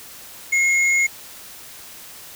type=tone pair together; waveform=sine; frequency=2154 / 6839 Hz; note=C7 / G#8; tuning=+50 / +50 cents; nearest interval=octave + minor sixth; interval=2000 cents; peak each=-15 / -25 dBFS; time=0.52-1.07 s; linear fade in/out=10 ms; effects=white hiss -40 dBFS RMS until 2.35 s